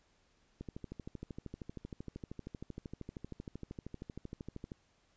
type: click train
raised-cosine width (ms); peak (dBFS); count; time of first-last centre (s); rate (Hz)
3; -30; 54; 0.61-4.719; 12.9
effects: pink hiss -72 dBFS RMS until 5.16 s + resampled to 16000 Hz